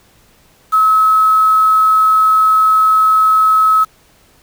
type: tone with quantisation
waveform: sine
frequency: 1288 Hz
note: E6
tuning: 41 cents flat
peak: -7 dBFS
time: 0.72-3.85 s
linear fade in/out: 20 ms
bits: 5
effects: pink hiss -50 dBFS RMS until 4.42 s